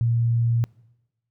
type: tone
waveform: sine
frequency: 117 Hz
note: A#2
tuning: 7 cents sharp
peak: -18 dBFS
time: 0.01-0.64 s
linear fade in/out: 0 ms
effects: noise-tail reverb RT60 1.0 s tail -24 dB re dry